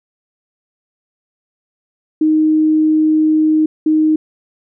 sine tone pair in turn, 311.1 / 311.1 Hz, D#4 / D#4, 0 / 0 cents, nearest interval unison, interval 0 cents, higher neither, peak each -9 dBFS, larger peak neither, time 2.21-3.66 / 3.86-4.16 s, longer first, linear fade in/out 5 ms, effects none

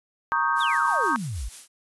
sine chord, Eb dominant seventh, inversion second, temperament equal, 932.3 / 1108.7 / 1244.5 / 1568 Hz, Bb5 / Db6 / Eb6 / G6, 0 / 0 / 0 / 0 cents, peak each -26 dBFS, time 0.32-1.16 s, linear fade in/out 0 ms
blue noise with tremolo, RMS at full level -38 dBFS, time 0.55-1.68 s, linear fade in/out 50 ms, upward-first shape sine, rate 6.2 Hz, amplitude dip 45%
sine exponential sweep, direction down, 3905 to 46.61 Hz, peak -28 dBFS, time 0.6-1.49 s, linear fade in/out 10 ms
effects resampled to 24000 Hz

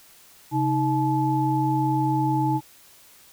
sine tone cluster, 134.7 / 314.3 / 862 Hz, C#3 / D#4 / A5, -49 / +18 / -36 cents, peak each -24 dBFS, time 0.51-2.61 s, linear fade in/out 50 ms, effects white hiss -52 dBFS RMS until 3.32 s

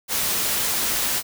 white noise, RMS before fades -23 dBFS, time 0.08-1.23 s, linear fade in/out 50 ms, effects none

